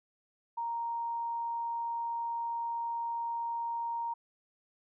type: tone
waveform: sine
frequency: 932.3 Hz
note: A#5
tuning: in tune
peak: -32 dBFS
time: 0.57-4.14 s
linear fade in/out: 10 ms
effects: none